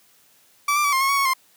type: tone with pitch steps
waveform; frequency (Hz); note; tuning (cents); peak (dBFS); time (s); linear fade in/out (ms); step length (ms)
30% pulse; 1156 / 1185 / 1146 / 1060 / 1088 / 1118 / 1105 / 1052; D6 / D6 / D6 / C6 / C#6 / C#6 / C#6 / C6; -28 / +15 / -43 / +22 / -33 / +14 / -6 / +9; -15; 0.68-1.336; 5; 82
effects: white hiss -57 dBFS RMS until 1.56 s + high-pass 100 Hz 12 dB/octave